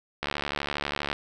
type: click train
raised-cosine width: 0.3 ms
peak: -12 dBFS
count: 66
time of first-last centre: 0.23-1.129 s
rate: 72.3 Hz
effects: none